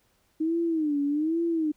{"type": "tone with vibrato", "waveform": "sine", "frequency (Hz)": 310, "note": "D#4", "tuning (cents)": -6, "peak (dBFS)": -23, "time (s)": [0.4, 1.72], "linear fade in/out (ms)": 10, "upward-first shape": "sine", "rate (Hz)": 1.2, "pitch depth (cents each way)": 150, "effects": ["pink hiss -68 dBFS RMS until 1.76 s"]}